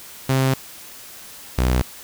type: tone pair in turn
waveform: sawtooth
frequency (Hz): 132.6 / 62.78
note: C3 / B1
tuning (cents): +23 / +29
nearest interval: octave + minor second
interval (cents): 1294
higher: first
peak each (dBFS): -12 / -12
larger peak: neither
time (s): 0.29-0.54 / 1.58-1.82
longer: first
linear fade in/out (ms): 5
effects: white hiss -40 dBFS RMS until 2.03 s